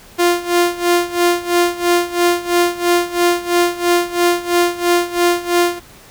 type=tone with tremolo; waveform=sawtooth; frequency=349.2 Hz; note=F4; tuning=in tune; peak=-6 dBFS; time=0.18-5.8 s; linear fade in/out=20 ms; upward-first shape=sine; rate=3 Hz; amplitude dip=85%; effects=pink hiss -42 dBFS RMS until 6.1 s